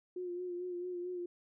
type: tone with vibrato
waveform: sine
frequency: 356.9 Hz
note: F4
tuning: 38 cents sharp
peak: -37 dBFS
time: 0.16-1.26 s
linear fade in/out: 5 ms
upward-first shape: sine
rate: 4.5 Hz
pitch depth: 34 cents each way
effects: none